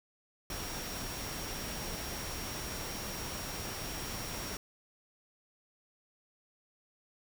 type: tone in noise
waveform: sine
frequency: 5600 Hz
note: F8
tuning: 4 cents sharp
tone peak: -46 dBFS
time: 0.5-4.57 s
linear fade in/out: 2 ms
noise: pink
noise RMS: -40 dBFS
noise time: 0.5-4.57 s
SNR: -9 dB
effects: none